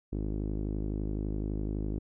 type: tone with low-pass filter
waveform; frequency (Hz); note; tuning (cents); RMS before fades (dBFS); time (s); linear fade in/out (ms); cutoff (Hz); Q
sawtooth; 51.9; G#1; 0; -33; 0.12-1.99; 10; 330; 2.4
effects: none